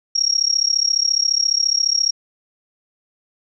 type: tone with amplitude modulation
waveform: sine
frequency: 5588 Hz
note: F8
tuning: in tune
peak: -11 dBFS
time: 0.15-2.11 s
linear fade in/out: 10 ms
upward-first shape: sine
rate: 34.5 Hz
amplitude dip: 95%
effects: none